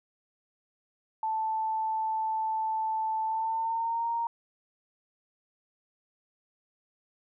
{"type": "tone with pitch glide", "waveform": "sine", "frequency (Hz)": [880, 929.6], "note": ["A5", "A#5"], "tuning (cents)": [0, -5], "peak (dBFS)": -27, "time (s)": [1.23, 4.27], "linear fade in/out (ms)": 2, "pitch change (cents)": 95, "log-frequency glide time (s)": [3.24, 4.08], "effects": []}